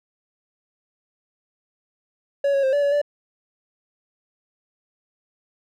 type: tone with pitch steps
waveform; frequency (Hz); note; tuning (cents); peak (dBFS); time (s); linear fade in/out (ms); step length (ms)
triangle; 562 / 552 / 529 / 576 / 568 / 582; C#5 / C#5 / C5 / D5 / C#5 / D5; +24 / -7 / +19 / -34 / +42 / -16; -15; 2.44-3.016; 5; 96
effects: none